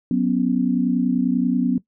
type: chord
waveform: sine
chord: F# suspended fourth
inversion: none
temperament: equal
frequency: 185 / 246.9 / 277.2 Hz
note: F#3 / B3 / C#4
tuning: 0 / 0 / 0 cents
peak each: -22 / -19 / -23 dBFS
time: 0.11-1.78 s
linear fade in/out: 2 ms
effects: noise-tail reverb RT60 0.1 s tail -18 dB re dry